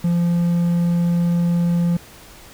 triangle tone, 172.3 Hz, F3, 23 cents flat, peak -13 dBFS, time 0.04-1.97 s, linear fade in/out 5 ms, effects pink hiss -43 dBFS RMS until 2.53 s

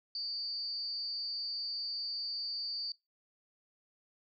sine tone with amplitude modulation, 4610 Hz, D8, 33 cents flat, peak -32 dBFS, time 0.15-2.92 s, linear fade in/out 2 ms, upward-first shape sine, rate 295 Hz, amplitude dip 65%, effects noise-tail reverb RT60 0.2 s tail -20 dB re dry + MP3 96 kbps

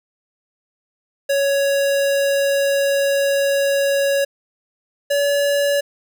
square tone pair in turn, 557 / 569 Hz, C#5 / C#5, +8 / +45 cents, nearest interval unison, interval 37 cents, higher second, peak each -16 dBFS, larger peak neither, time 1.29-4.25 / 5.1-5.81 s, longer first, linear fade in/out 10 ms, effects none

